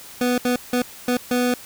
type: tone bursts at uneven times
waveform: 25% pulse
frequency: 247 Hz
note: B3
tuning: in tune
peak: -14 dBFS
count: 5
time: 0.21-0.38 / 0.45-0.56 / 0.73-0.82 / 1.08-1.17 / 1.31-1.54 s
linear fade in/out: 2 ms
effects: white hiss -41 dBFS RMS until 1.65 s